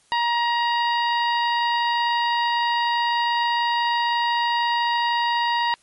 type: harmonic tone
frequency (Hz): 946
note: A#5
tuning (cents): +25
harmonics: 1 / 2 / 3 / 4 / 5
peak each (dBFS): -20 / -26 / -30 / -32 / -34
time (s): 0.12-5.74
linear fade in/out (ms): 0
effects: white hiss -59 dBFS RMS until 5.82 s + MP3 48 kbps